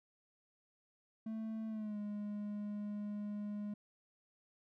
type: tone with pitch glide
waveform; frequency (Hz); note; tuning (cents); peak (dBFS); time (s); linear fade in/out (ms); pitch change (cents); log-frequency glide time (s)
triangle; 220.9 to 207.3; A3 to G#3; +7 to -3; -37; 1.26-3.74; 5; -110; 1.68-1.98
effects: none